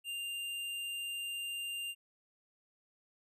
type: tone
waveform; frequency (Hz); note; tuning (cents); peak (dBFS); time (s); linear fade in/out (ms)
square; 2794; F7; 0; -38; 0.04-1.95; 50
effects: resampled to 32000 Hz